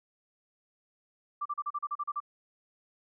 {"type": "tone bursts", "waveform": "sine", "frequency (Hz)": 1174.7, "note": "D6", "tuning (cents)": 0, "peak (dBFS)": -30, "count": 10, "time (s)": [1.41, 2.203], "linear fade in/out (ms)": 10, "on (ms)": 46, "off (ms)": 37, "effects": []}